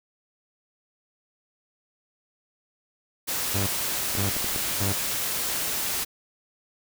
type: noise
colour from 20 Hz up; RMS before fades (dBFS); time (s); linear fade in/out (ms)
white; -28; 3.27-6.05; 20
type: tone bursts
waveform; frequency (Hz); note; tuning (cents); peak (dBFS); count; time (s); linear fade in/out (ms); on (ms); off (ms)
sawtooth; 99; G2; +18; -21; 3; 3.54-4.93; 10; 130; 500
type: clicks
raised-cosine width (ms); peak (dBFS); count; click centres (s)
2; -20; 4; 4.152 / 4.366 / 4.444 / 4.561
effects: none

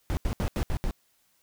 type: noise bursts at uneven times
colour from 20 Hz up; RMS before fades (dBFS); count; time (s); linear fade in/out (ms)
brown; -27; 6; 0.1-0.17 / 0.25-0.33 / 0.4-0.48 / 0.56-0.63 / 0.7-0.77 / 0.84-0.91; 0
effects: white hiss -68 dBFS RMS until 1.42 s

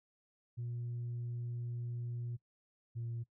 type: tone pair in turn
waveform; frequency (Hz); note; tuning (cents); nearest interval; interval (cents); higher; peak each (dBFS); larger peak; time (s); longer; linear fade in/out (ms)
sine; 119.8 / 117; A#2 / A#2; +48 / +7; unison; 41; first; -36 / -36; neither; 0.57-2.37 / 2.95-3.24; first; 20
effects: noise-tail reverb RT60 0.1 s tail -20 dB re dry + tanh soft clip ceiling -35 dBFS

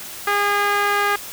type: tone with band-pass filter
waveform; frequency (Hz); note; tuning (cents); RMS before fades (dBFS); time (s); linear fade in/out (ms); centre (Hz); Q
sawtooth; 407.8; G#4; -32; -19; 0.27-1.16; 5; 1500; 1.6
effects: white hiss -34 dBFS RMS until 1.32 s

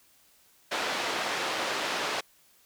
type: band-pass noise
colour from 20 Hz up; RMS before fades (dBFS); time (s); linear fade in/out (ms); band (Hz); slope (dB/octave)
pink; -31; 0.71-2.21; 10; 490 to 4500; 12
effects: white hiss -62 dBFS RMS until 2.65 s

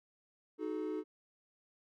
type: chord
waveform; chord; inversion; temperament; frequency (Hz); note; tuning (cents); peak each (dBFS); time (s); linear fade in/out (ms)
triangle; D# diminished; none; equal with one note detuned; 311.1 / 370 / 430.4; D#4 / F#4 / A4; 0 / 0 / -38; -37 / -40 / -38; 0.58-1.04; 50
effects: none

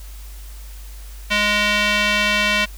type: tone with band-pass filter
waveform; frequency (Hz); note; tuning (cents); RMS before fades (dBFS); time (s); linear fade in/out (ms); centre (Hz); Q
square; 207.7; G#3; 0; -18; 1.3-2.66; 20; 2600; 1.7
effects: added 50 Hz sine -33 dBFS peak until 2.77 s + white hiss -45 dBFS RMS until 2.77 s

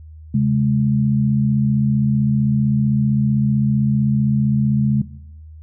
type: tone pair together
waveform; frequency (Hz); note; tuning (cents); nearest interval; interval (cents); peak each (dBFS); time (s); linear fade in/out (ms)
sine; 134.02 / 209.6; C3 / G#3; +42 / +16; minor sixth; 774; -16; 0.34-5.02; 5
effects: noise-tail reverb RT60 0.8 s tail -17 dB re dry + added 78 Hz sine -36 dBFS peak until 5.62 s

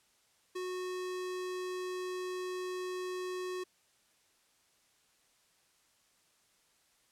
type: tone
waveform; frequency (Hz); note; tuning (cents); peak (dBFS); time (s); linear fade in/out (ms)
square; 366.4; F#4; -17; -37; 0.55-3.64; 10
effects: white hiss -70 dBFS RMS until 7.11 s + low-pass 10000 Hz 12 dB/octave

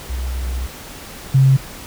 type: tone pair in turn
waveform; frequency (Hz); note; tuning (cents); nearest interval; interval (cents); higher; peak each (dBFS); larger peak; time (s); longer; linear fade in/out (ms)
sine; 63.2 / 133.92; B1 / C3; +41 / +41; octave + minor second; 1300; second; -20 / -8; second; 0.09-0.67 / 1.34-1.57; first; 10
effects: pink hiss -35 dBFS RMS until 1.86 s

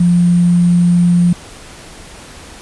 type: tone with sample-and-hold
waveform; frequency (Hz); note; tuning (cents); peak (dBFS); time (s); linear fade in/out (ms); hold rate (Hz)
sine; 174.61; F3; 0; -7; 0-1.33; 5; 8820
effects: pink hiss -35 dBFS RMS until 2.61 s + resampled to 24000 Hz

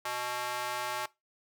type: tone with high-pass filter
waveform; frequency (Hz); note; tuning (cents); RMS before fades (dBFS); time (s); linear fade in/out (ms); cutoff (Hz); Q
square; 123.47; B2; 0; -35; 0.05-1.06; 5; 900; 1.5
effects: noise-tail reverb RT60 0.2 s tail -20 dB re dry

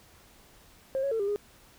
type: tone with pitch steps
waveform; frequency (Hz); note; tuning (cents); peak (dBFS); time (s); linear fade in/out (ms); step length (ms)
sine; 534 / 554 / 449.4 / 400.1 / 411.5; C5 / C#5 / A4 / G4 / G#4; +35 / -1 / +37 / +35 / -16; -25; 0.95-1.36; 0; 82
effects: tanh soft clip ceiling -22 dBFS + pink hiss -57 dBFS RMS until 1.78 s

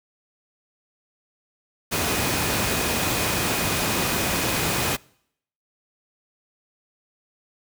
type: tone in noise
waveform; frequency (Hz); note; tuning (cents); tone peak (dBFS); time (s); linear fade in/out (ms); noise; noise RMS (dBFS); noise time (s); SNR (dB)
sine; 2489; D#7; 0; -34; 1.91-4.97; 20; pink; -23; 1.91-4.97; -14
effects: noise-tail reverb RT60 0.7 s tail -25 dB re dry + high-pass 80 Hz 12 dB/octave

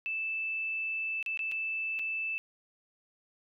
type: tone with dropouts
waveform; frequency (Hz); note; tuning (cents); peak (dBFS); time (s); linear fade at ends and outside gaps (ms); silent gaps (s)
sine; 2637; E7; 0; -31; 0.06-2.38; 0; 1.227-1.262 / 1.374-1.392 / 1.515-1.52 / 1.99-1.994
effects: none

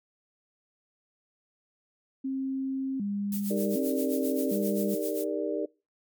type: tone with vibrato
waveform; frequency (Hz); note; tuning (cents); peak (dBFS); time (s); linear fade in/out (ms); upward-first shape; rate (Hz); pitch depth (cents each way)
sine; 232.3; A#3; -6; -28; 2.24-4.95; 10; square; 0.66; 240
type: noise with tremolo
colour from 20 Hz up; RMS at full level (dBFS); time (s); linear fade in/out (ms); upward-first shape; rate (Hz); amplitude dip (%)
violet; -36; 3.32-5.24; 2; sine; 7.6; 75
type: chord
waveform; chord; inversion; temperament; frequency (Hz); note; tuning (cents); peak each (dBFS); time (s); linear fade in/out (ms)
sine; Eb major seventh; none; equal with one note detuned; 311.1 / 400 / 466.2 / 587.3; Eb4 / G4 / Bb4 / D5; 0 / +35 / 0 / 0; -33; 3.5-5.66; 10
effects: noise-tail reverb RT60 0.3 s tail -24 dB re dry + MP3 96 kbps

